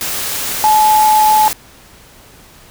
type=tone in noise; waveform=sine; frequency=858 Hz; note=A5; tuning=44 cents flat; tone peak=-7 dBFS; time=0.64-1.48 s; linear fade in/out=0 ms; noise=white; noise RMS=-20 dBFS; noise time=0.01-1.53 s; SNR=+10 dB; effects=pink hiss -42 dBFS RMS until 2.7 s